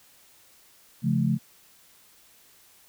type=chord; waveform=sine; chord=Db augmented; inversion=none; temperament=just; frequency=138.59 / 173.24 / 216.5 Hz; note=Db3 / F3 / A3; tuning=0 / -14 / -28 cents; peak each=-25 / -26 / -25 dBFS; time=1.02-1.39 s; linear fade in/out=50 ms; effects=white hiss -57 dBFS RMS until 2.88 s